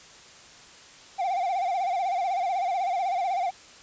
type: tone with vibrato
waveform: triangle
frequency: 740 Hz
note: F#5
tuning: in tune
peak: -22 dBFS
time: 1.18-3.51 s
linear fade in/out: 20 ms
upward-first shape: sine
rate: 16 Hz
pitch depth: 120 cents each way
effects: white hiss -49 dBFS RMS until 3.82 s + resampled to 16000 Hz